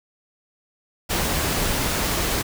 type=noise; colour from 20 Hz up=pink; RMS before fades=-23 dBFS; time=1.09-2.43 s; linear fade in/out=20 ms; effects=none